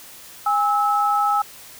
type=tone pair together; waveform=sine; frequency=818.9 / 1300 Hz; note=G#5 / E6; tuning=-25 / -24 cents; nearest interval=minor sixth; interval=801 cents; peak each=-19 dBFS; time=0.46-1.42 s; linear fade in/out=5 ms; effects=white hiss -42 dBFS RMS until 1.79 s